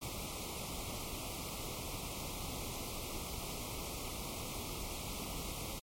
pink band-stop noise, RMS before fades -42 dBFS, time 0.01-5.8 s, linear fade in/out 20 ms, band 1300 to 2100 Hz, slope 96 dB/octave, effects MP3 64 kbps

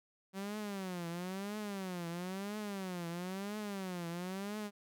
sawtooth tone with vibrato, 189.3 Hz, F#3, 40 cents sharp, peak -35 dBFS, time 0.33-4.71 s, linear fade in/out 50 ms, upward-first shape triangle, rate 1 Hz, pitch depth 220 cents each way, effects none

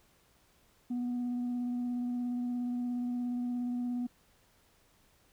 sine tone with vibrato, 244.5 Hz, B3, 17 cents flat, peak -29 dBFS, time 0.9-4.07 s, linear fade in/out 10 ms, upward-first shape triangle, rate 17 Hz, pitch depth 15 cents each way, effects tanh soft clip ceiling -30 dBFS + pink hiss -67 dBFS RMS until 5.32 s

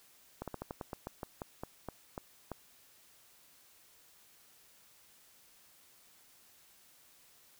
slowing click train, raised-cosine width 1 ms, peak -25 dBFS, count 14, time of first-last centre 0.42-2.517 s, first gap 57 ms, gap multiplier 1.16, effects white hiss -63 dBFS RMS until 7.59 s

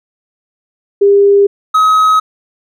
sine / triangle tone pair in turn, 401.4 / 1272.1 Hz, G4 / D#6, +41 / +38 cents, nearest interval octave + minor sixth, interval 1997 cents, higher second, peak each -4 dBFS, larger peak neither, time 1.01-1.47 / 1.74-2.2 s, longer neither, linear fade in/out 10 ms, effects none

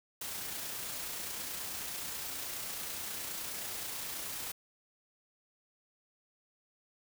white noise with amplitude modulation, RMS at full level -39 dBFS, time 0.21-4.52 s, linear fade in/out 5 ms, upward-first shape sine, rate 29.4 Hz, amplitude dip 25%, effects none

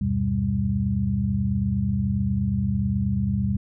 sine tone cluster, 76.6 / 95.2 / 124.3 / 197.6 Hz, D#2 / F#2 / B2 / G3, -27 / +50 / +12 / +14 cents, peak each -29 / -28 / -26 / -24 dBFS, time 0.01-3.57 s, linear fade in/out 5 ms, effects none

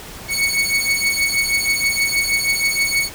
sawtooth beating tone pair, 2217 / 2223.3 Hz, C#7 / C#7, 0 / +5 cents, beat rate 6.3 Hz, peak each -16 dBFS, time 0.28-3.1 s, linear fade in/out 50 ms, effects pink hiss -35 dBFS RMS until 3.14 s

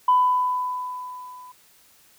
sine tone with level ramp, 1000 Hz, B5, 21 cents sharp, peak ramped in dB -12 to -41 dBFS, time 0.08-1.52 s, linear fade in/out 5 ms, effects tanh soft clip ceiling -9 dBFS + white hiss -56 dBFS RMS until 2.18 s

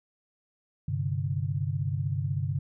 sine chord, G suspended fourth, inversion none, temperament equal, 98 / 130.81 / 146.83 Hz, G2 / C3 / D3, 0 / 0 / 0 cents, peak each -31 dBFS, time 0.88-2.59 s, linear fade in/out 5 ms, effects none

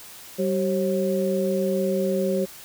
sine tone cluster, 192.3 / 383.2 / 541 Hz, G3 / G4 / C#5, -33 / -39 / -42 cents, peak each -25 dBFS, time 0.38-2.46 s, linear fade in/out 20 ms, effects white hiss -43 dBFS RMS until 2.64 s

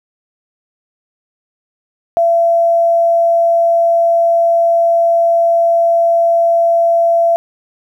sine tone, 675 Hz, E5, 41 cents sharp, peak -8 dBFS, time 2.17-7.36 s, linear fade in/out 0 ms, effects 8-bit

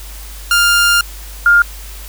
sawtooth / sine tone pair in turn, 1400 / 1408.9 Hz, F6 / F6, +4 / +15 cents, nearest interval unison, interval 11 cents, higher second, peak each -5 dBFS, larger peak neither, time 0.51-1.01 / 1.46-1.62 s, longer first, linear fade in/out 2 ms, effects added 50 Hz sine -29 dBFS peak until 2.08 s + white hiss -35 dBFS RMS until 2.08 s

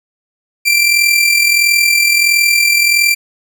sawtooth tone with amplitude modulation, 2357 Hz, D7, 6 cents sharp, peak -3 dBFS, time 0.65-3.15 s, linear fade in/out 20 ms, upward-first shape sine, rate 41.5 Hz, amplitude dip 50%, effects none

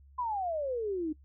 sine exponential sweep, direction down, 1025 to 298.7 Hz, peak -30 dBFS, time 0.18-1.13 s, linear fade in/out 10 ms, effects noise-tail reverb RT60 0.1 s tail -22 dB re dry + added 69 Hz sine -54 dBFS peak until 1.24 s

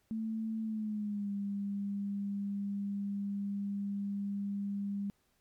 sine tone with pitch glide, 221.3 to 200.6 Hz, A3 to G3, +10 to +40 cents, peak -33 dBFS, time 0.11-5.1 s, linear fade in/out 0 ms, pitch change -170 cents, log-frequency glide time 0.62-1.31 s, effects pink hiss -74 dBFS RMS until 5.4 s + MP3 96 kbps

